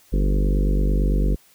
harmonic tone with a mistuned harmonic, 49 Hz, G1, in tune, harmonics 1 / 3 / 4 / 5 / 6 / 7 / 8 / 9 / 10, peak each -17 / -27 / -29 / -31 / -33 / -34 / -35 / -36 / -37 dBFS, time 0.12-1.36 s, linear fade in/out 20 ms, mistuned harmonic 10, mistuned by +65 cents, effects white hiss -55 dBFS RMS until 1.54 s

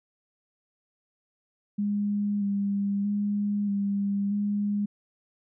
sine tone with vibrato, 202.6 Hz, G#3, 43 cents flat, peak -24 dBFS, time 1.78-4.86 s, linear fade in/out 10 ms, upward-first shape square, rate 0.79 Hz, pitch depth 20 cents each way, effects none

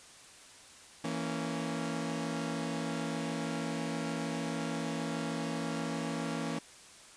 sawtooth chord, A# diminished, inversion second, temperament equal with one note detuned, 164.81 / 230.7 / 277.2 Hz, E3 / A#3 / C#4, 0 / -18 / 0 cents, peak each -34 dBFS, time 1.04-6.59 s, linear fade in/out 5 ms, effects white hiss -54 dBFS RMS until 7.16 s + resampled to 22050 Hz

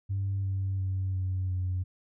sine tone with pitch steps, 98 / 96.37 / 94.77 / 93.2 / 91.65 Hz, G2 / G2 / F#2 / F#2 / F#2, 0 / -29 / +42 / +13 / -16 cents, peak -26 dBFS, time 0.09-1.84 s, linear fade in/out 20 ms, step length 350 ms, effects tanh soft clip ceiling -24 dBFS

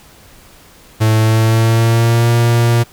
45% pulse tone with pitch glide, 109.9 to 117.79 Hz, A2 to A#2, -2 to +18 cents, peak -9 dBFS, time 1-2.84 s, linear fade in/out 20 ms, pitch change +120 cents, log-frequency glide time 1.16-2.31 s, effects pink hiss -43 dBFS RMS until 2.92 s

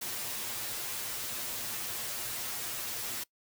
white noise with comb filter, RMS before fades -37 dBFS, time 0.01-3.24 s, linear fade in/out 10 ms, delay 8.5 ms, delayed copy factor +0.85, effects noise-tail reverb RT60 0.1 s tail -22 dB re dry

